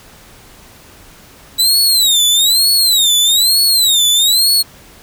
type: tone with vibrato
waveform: sawtooth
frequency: 3904 Hz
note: B7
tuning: 21 cents flat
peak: -6 dBFS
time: 1.58-4.63 s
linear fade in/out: 20 ms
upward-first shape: sine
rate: 1.1 Hz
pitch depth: 200 cents each way
effects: pink hiss -41 dBFS RMS until 5.02 s